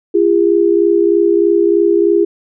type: tone pair together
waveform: sine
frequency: 341.3 / 404.5 Hz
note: F4 / G#4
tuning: -40 / -46 cents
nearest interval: minor third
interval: 294 cents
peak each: -11 dBFS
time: 0.14-2.25 s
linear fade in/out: 10 ms
effects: none